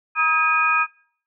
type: tone cluster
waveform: sine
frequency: 950 / 1266 / 1622 / 2468 Hz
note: A#5 / D#6 / G#6 / D#7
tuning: +33 / +30 / -41 / -15 cents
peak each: -27 / -19 / -24 / -19 dBFS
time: 0.15-0.87 s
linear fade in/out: 50 ms
effects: noise-tail reverb RT60 0.6 s tail -24 dB re dry